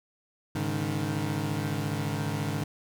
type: chord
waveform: 25% pulse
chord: Ab suspended fourth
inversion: none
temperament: equal with one note detuned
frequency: 103.83 / 141.1 / 155.56 Hz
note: Ab2 / Db3 / Eb3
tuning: 0 / +31 / 0 cents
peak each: -29 dBFS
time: 0.55-2.64 s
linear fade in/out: 5 ms
effects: none